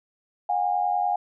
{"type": "tone pair together", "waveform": "sine", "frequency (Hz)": [720.8, 811], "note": ["F#5", "G#5"], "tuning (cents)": [-45, -41], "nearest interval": "major second", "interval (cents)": 204, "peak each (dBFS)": -24, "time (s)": [0.49, 1.16], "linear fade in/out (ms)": 5, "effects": []}